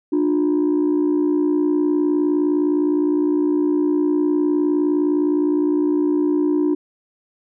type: tone pair together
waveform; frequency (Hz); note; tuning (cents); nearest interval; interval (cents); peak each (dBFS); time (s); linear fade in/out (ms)
sine; 298.5 / 358.1; D4 / F4; +28 / +43; minor third; 315; -15 / -18; 0.12-6.75; 10
effects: tanh soft clip ceiling -12 dBFS